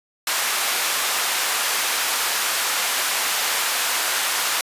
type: high-pass noise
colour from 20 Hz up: pink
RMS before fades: -22 dBFS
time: 0.27-4.61 s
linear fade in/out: 2 ms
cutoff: 1000 Hz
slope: 12 dB/octave
effects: resampled to 32000 Hz